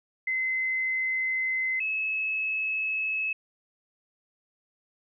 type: tone pair in turn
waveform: sine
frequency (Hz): 2053 / 2587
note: C7 / E7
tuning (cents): -33 / -33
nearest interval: major third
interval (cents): 400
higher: second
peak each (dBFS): -25 / -26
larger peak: first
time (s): 0.27-1.8 / 1.8-3.33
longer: neither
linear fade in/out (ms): 5
effects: none